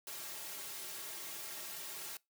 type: noise with comb filter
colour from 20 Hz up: white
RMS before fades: -45 dBFS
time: 0.07-2.17 s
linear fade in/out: 2 ms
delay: 4 ms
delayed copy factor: -0.85
effects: noise-tail reverb RT60 0.2 s tail -23 dB re dry + high-pass 200 Hz 12 dB/octave